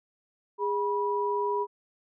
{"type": "tone pair together", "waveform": "sine", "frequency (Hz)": [410, 975.1], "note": ["G#4", "B5"], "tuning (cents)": [-22, -22], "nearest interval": "octave + minor third", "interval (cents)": 1500, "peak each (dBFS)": -28, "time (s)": [0.58, 1.67], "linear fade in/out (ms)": 50, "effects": []}